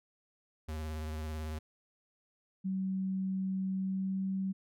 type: tone with vibrato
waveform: square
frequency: 77.78 Hz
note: D#2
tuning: in tune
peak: -37 dBFS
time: 0.68-1.59 s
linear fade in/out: 10 ms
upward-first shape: sine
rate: 18 Hz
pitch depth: 33 cents each way
type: tone with pitch glide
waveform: sine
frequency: 190 to 191.54 Hz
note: F#3 to G3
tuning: +46 to -40 cents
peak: -31 dBFS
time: 2.64-4.53 s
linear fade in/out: 20 ms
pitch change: +14 cents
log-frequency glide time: 3.74-4.26 s
effects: none